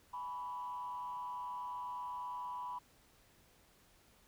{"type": "tone with frequency modulation", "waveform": "sine", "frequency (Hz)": 987.8, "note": "B5", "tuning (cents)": 0, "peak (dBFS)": -39, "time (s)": [0.13, 2.79], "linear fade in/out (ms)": 10, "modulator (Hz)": 147, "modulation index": 0.52, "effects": ["tanh soft clip ceiling -35 dBFS", "pink hiss -67 dBFS RMS until 4.27 s"]}